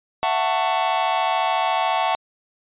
45% pulse chord, F# minor seventh, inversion third, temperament just, 666 / 740 / 888 / 1110 Hz, E5 / F#5 / A5 / C#6, +18 / 0 / +16 / +2 cents, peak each -26 / -23 / -23 / -26 dBFS, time 0.23-2.15 s, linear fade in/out 0 ms, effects resampled to 8000 Hz

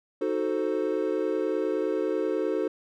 triangle chord, D# diminished seventh, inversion none, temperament equal, 311.1 / 370 / 440 / 523.3 Hz, D#4 / F#4 / A4 / C5, 0 / 0 / 0 / 0 cents, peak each -29 / -28 / -27 / -30 dBFS, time 0.21-2.68 s, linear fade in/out 5 ms, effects none

